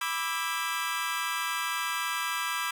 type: chord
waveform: 25% pulse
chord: E dominant seventh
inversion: second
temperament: equal with one note detuned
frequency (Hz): 987.8 / 1174.7 / 1318.5 / 1619.5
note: B5 / D6 / E6 / G#6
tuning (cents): 0 / 0 / 0 / -44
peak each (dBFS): -31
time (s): 0.01-2.71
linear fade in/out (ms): 5
effects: none